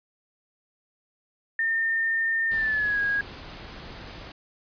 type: tone with pitch glide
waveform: sine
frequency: 1814 to 1644.3 Hz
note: A#6 to G#6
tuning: -48 to -18 cents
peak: -22 dBFS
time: 1.59-3.21 s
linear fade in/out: 2 ms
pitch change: -170 cents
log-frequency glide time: 2.51-3 s
type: noise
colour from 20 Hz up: pink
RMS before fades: -41 dBFS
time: 2.51-4.32 s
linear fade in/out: 5 ms
effects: resampled to 11025 Hz